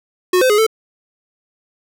square tone with pitch steps, 364.6 / 514 / 417.5 / 442.1 Hz, F#4 / C5 / G#4 / A4, -25 / -31 / +9 / +8 cents, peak -11 dBFS, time 0.33-0.666 s, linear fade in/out 5 ms, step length 84 ms, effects none

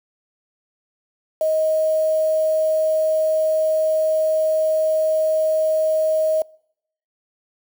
sine tone with quantisation, 628 Hz, D#5, 16 cents sharp, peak -16 dBFS, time 1.41-6.42 s, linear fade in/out 2 ms, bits 6, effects noise-tail reverb RT60 0.7 s tail -26 dB re dry

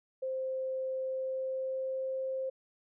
sine tone with pitch glide, 523.3 to 526.9 Hz, C5 to C5, 0 to +12 cents, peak -32 dBFS, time 0.22-2.5 s, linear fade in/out 10 ms, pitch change +12 cents, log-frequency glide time 1-2.23 s, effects none

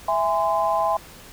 sine chord, E augmented, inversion none, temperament just, 659.3 / 824.1 / 1030.1 Hz, E5 / G#5 / B#5, 0 / -14 / -27 cents, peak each -23 dBFS, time 0.08-0.97 s, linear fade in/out 5 ms, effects pink hiss -44 dBFS RMS until 1.32 s

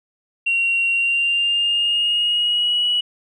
sine tone with pitch glide, 2750 to 2930 Hz, F7 to F#7, -27 to -18 cents, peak -15 dBFS, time 0.46-3.01 s, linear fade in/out 10 ms, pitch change +109 cents, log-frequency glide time 0.92-2.85 s, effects tanh soft clip ceiling -11 dBFS

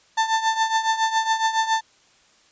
35% pulse tone with tremolo, 890 Hz, A5, 20 cents sharp, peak -14 dBFS, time 0.17-1.81 s, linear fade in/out 10 ms, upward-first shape triangle, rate 7.2 Hz, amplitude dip 80%, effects white hiss -57 dBFS RMS until 2.51 s + resampled to 16000 Hz

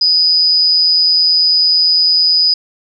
sine tone with amplitude modulation, 4970 Hz, D#8, 3 cents flat, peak -6 dBFS, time 0.01-2.54 s, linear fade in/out 5 ms, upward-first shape sine, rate 169 Hz, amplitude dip 45%, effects none

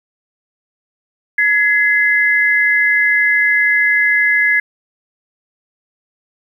sine tone pair together, 1684 / 2051 Hz, G#6 / C7, +24 / -35 cents, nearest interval minor third, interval 341 cents, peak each -13 dBFS, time 1.38-4.6 s, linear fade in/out 5 ms, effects 8-bit

